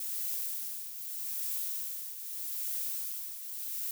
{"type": "noise with tremolo", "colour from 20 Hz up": "violet", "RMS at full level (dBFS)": -34, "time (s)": [0, 3.91], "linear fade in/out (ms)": 2, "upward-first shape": "triangle", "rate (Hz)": 0.81, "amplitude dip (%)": 65, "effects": []}